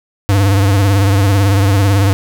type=tone with vibrato; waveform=square; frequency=98.8 Hz; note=G2; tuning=14 cents sharp; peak=-9 dBFS; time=0.29-2.13 s; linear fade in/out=0 ms; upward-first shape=triangle; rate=18 Hz; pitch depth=86 cents each way; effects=none